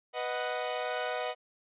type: chord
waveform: sawtooth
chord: B major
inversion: none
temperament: equal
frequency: 493.9 / 622.3 / 740 Hz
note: B4 / D#5 / F#5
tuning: 0 / 0 / 0 cents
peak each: -32 dBFS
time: 0.13-1.35 s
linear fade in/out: 50 ms
effects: resampled to 8000 Hz